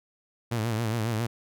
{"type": "tone with vibrato", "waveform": "sawtooth", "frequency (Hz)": 113, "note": "A2", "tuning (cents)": 47, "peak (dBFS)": -22, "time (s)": [0.51, 1.27], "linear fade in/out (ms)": 10, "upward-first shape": "sine", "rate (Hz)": 7.3, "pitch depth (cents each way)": 95, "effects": []}